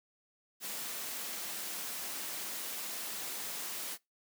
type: high-pass noise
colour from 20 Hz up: white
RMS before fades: -40 dBFS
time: 0.6-3.98 s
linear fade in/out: 50 ms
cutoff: 170 Hz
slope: 24 dB/octave
effects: noise-tail reverb RT60 0.2 s tail -23 dB re dry